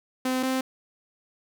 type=tone pair in turn; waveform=sawtooth; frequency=257.3 / 260.9 Hz; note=C4 / C4; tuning=-29 / -5 cents; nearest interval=unison; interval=24 cents; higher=second; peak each=-20 dBFS; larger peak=neither; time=0.25-0.43 / 0.43-0.61 s; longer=neither; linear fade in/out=5 ms; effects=none